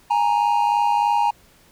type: tone pair together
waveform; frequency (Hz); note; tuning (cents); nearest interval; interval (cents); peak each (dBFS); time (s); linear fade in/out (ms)
triangle; 829.1 / 932.3; G#5 / A#5; -3 / 0; major second; 203; -17; 0.1-1.31; 10
effects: pink hiss -54 dBFS RMS until 1.71 s